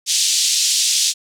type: band-pass noise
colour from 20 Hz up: white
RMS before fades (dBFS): -17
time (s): 0.06-1.14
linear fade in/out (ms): 50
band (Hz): 3300 to 7600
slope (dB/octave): 24
effects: none